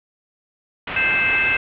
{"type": "low-pass noise", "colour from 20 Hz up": "white", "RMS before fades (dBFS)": -28, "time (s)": [0.87, 1.57], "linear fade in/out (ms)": 5, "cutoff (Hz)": 3000, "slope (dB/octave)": 48}
{"type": "harmonic tone", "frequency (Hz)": 523.3, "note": "C5", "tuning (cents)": 0, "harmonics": [3, 4, 5], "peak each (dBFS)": [-23, -23, -18], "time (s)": [0.96, 1.57], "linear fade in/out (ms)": 5}
{"effects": []}